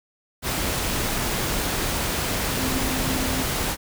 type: tone in noise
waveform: sine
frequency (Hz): 260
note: C4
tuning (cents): -11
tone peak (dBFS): -28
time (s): 2.55-3.46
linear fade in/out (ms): 50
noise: pink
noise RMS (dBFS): -25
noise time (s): 0.42-3.77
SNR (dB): -6
effects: none